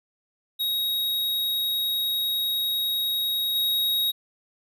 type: tone with level steps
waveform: square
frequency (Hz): 3786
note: A#7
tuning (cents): +26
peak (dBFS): -24 / -22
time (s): 0.59-4.12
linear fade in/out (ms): 20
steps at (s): 3.55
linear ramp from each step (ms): 5
effects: none